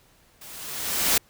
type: noise with level ramp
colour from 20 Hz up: white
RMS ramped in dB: -44 to -19 dBFS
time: 0.41-1.18 s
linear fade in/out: 5 ms
effects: pink hiss -59 dBFS RMS until 1.29 s